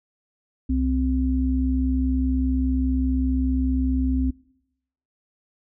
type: tone pair together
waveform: sine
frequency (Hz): 65.08 / 260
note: C2 / C4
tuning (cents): -9 / -11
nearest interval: 2 octaves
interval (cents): 2398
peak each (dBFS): -22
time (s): 0.69-4.31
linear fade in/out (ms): 10
effects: noise-tail reverb RT60 0.8 s tail -23 dB re dry